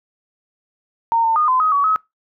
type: tone with pitch steps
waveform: sine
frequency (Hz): 919 / 901 / 1226 / 1024 / 1261 / 1132 / 1279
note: A#5 / A5 / D#6 / C6 / D#6 / C#6 / D#6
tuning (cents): -25 / +41 / -26 / -38 / +23 / +36 / +47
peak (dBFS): -13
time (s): 1.12-1.96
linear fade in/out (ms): 0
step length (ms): 120
effects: noise-tail reverb RT60 0.2 s tail -24 dB re dry